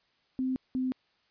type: tone pair in turn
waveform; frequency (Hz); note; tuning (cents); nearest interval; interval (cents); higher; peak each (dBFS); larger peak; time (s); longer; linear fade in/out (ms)
sine; 259.2 / 257.4; C4 / C4; -16 / -28; unison; 12; first; -27; neither; 0.39-0.56 / 0.75-0.92; neither; 0
effects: white hiss -70 dBFS RMS until 1.3 s + resampled to 11025 Hz